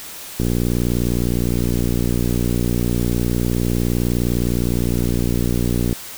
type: click train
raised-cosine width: 3 ms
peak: -7 dBFS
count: 331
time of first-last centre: 0.4-5.928 s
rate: 59.7 Hz
effects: white hiss -34 dBFS RMS until 6.17 s